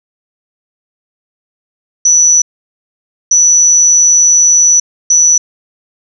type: tone bursts at uneven times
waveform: sine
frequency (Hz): 5930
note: F#8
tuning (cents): +3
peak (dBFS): -4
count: 3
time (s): 2.05-2.42 / 3.31-4.8 / 5.1-5.38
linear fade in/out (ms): 5
effects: none